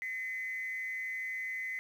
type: tone with frequency modulation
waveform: sine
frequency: 2033 Hz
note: B6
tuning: 50 cents sharp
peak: -34 dBFS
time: 0.02-1.79 s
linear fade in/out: 0 ms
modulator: 194 Hz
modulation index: 0.48
effects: tanh soft clip ceiling -31 dBFS + 10-bit